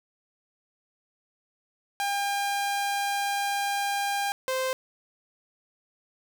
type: tone pair in turn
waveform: sawtooth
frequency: 803 / 520.4 Hz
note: G5 / C5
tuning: +41 / -9 cents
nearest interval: minor sixth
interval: 750 cents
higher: first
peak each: -22 dBFS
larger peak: neither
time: 2-4.32 / 4.48-4.73 s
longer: first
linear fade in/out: 0 ms
effects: none